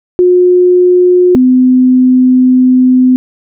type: tone pair in turn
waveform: sine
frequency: 360 / 254.6 Hz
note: F#4 / C4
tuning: -47 / -47 cents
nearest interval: tritone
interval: 600 cents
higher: first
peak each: -3 / -3 dBFS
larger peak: neither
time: 0.19-1.35 / 1.35-3.16 s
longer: second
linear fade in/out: 0 ms
effects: none